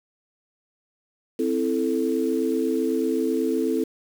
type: chord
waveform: sine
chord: A minor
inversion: first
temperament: equal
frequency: 261.6 / 329.6 / 440 Hz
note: C4 / E4 / A4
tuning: 0 / 0 / 0 cents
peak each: -25 dBFS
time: 1.39-3.84 s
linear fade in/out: 5 ms
effects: 7-bit